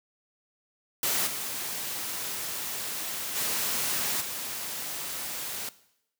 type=noise with level steps; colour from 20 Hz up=white; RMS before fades=-27 / -34 / -29 / -35 dBFS; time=1.03-5.69 s; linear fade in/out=2 ms; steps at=1.26 / 3.35 / 4.2 s; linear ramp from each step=20 ms; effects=noise-tail reverb RT60 0.8 s tail -18 dB re dry + high-pass 100 Hz 12 dB/octave